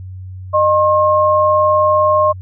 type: tone pair together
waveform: sine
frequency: 612 / 1072.7 Hz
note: D#5 / C6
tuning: -29 / +43 cents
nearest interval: minor seventh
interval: 972 cents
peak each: -12 dBFS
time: 0.53-2.33 s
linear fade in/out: 20 ms
effects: added 93 Hz sine -27 dBFS peak until 2.41 s